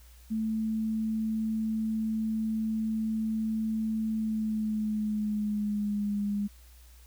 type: tone with pitch glide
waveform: sine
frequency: 220 to 204.1 Hz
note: A3 to G#3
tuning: 0 to -30 cents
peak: -27 dBFS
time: 0.3-6.48 s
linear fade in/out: 20 ms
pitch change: -130 cents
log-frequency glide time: 4.11-6.22 s
effects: added 60 Hz sine -51 dBFS peak until 7.06 s + white hiss -60 dBFS RMS until 7.06 s